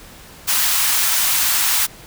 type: high-pass noise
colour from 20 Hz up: white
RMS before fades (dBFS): -17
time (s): 0.47-1.87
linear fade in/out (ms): 20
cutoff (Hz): 850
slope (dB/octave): 24
effects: pink hiss -41 dBFS RMS until 2.06 s